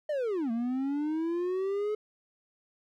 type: linear two-way sweep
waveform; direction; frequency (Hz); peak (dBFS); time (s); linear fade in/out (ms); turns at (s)
triangle; down then up; 620 to 224.6 to 428.9; -26; 0.09-1.95; 5; 0.51
effects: none